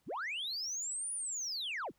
sine linear two-way sweep, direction up then down, 62.3 to 9760 to 63.4 Hz, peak -34 dBFS, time 0.06-1.92 s, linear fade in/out 50 ms, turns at 1.13 s, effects tanh soft clip ceiling -34 dBFS + pink hiss -75 dBFS RMS until 1.98 s

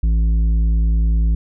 sine tone with tanh clipping, 55.1 Hz, A1, 3 cents sharp, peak -14 dBFS, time 0.03-1.35 s, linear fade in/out 5 ms, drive 8 dB, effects none

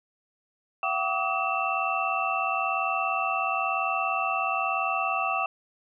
sine tone cluster, 681 / 762 / 1147 / 1264 / 2677 Hz, F5 / G5 / D6 / D#6 / E7, -44 / -49 / -41 / +27 / +26 cents, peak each -33 / -30 / -30 / -32 / -30 dBFS, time 0.83-5.46 s, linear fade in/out 2 ms, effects none

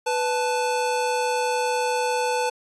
square tone pair together, 495.5 / 877.7 Hz, B4 / A5, +6 / -5 cents, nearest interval minor seventh, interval 989 cents, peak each -25 dBFS, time 0.06-2.5 s, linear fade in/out 10 ms, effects resampled to 24000 Hz

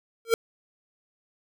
square tone with exponential growth, 457.7 Hz, A#4, 32 cents flat, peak -14 dBFS, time 0.25-0.34 s, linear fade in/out 1 ms, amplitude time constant 18 ms, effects none

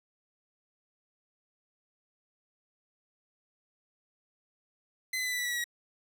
sawtooth tone with pitch steps, 2037 / 2018 / 1999.7 / 1981.3 / 1963.1 / 1945 / 1927.1 / 1909.4 Hz, C7 / B6 / B6 / B6 / B6 / B6 / B6 / A#6, -47 / +37 / +21 / +5 / -11 / -27 / -43 / +41 cents, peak -27 dBFS, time 5.13-5.642 s, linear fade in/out 5 ms, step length 64 ms, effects none

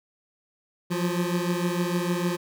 25% pulse beating tone pair, 173.7 / 180.3 Hz, F3 / F#3, -9 / -45 cents, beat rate 6.6 Hz, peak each -22 / -25 dBFS, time 0.9-2.37 s, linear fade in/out 20 ms, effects none

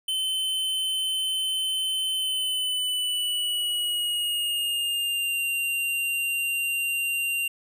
square tone with pitch glide, 3062 to 2776 Hz, G7 to F7, -41 to -11 cents, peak -25 dBFS, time 0.08-7.48 s, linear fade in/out 5 ms, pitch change -170 cents, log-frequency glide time 2.15-5.41 s, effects none

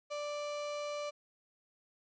35% pulse tone, 587.3 Hz, D5, in tune, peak -35 dBFS, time 0.1-1.11 s, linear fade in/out 20 ms, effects resampled to 16000 Hz + 12-bit

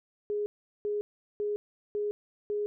sine tone bursts, 415.3 Hz, G#4, in tune, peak -28 dBFS, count 5, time 0.3-2.66 s, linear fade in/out 0 ms, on 160 ms, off 390 ms, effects none

